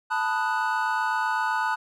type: chord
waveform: triangle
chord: B dominant seventh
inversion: third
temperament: equal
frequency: 880 / 987.8 / 1244.5 / 1480 Hz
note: A5 / B5 / D#6 / F#6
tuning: 0 / 0 / 0 / 0 cents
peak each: -25 / -28 / -30 / -26 dBFS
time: 0.1-1.76 s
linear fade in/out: 20 ms
effects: none